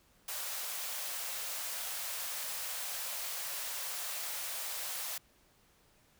white high-pass noise, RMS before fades -39 dBFS, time 0.28-5.18 s, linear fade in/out 5 ms, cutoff 500 Hz, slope 48 dB/octave, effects pink hiss -67 dBFS RMS until 6.19 s

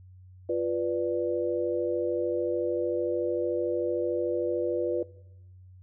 sine chord, B diminished, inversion second, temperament equal, 349.2 / 493.9 / 587.3 Hz, F4 / B4 / D5, 0 / 0 / 0 cents, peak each -29 / -28 / -32 dBFS, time 0.49-5.03 s, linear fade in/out 5 ms, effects noise-tail reverb RT60 0.9 s tail -20 dB re dry + added 92 Hz sine -48 dBFS peak until 5.82 s

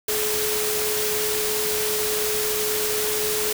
sine tone in noise, 426.2 Hz, G#4, 45 cents sharp, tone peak -26 dBFS, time 0.08-3.53 s, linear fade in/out 5 ms, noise white, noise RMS -25 dBFS, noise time 0.08-3.53 s, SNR -4 dB, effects none

